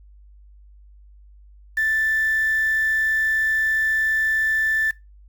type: tone with quantisation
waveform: sine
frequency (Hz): 1763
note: A6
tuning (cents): +3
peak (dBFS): -18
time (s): 1.77-4.91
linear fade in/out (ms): 5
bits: 6
effects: noise-tail reverb RT60 0.2 s tail -20 dB re dry + added 50 Hz sine -45 dBFS peak until 5.28 s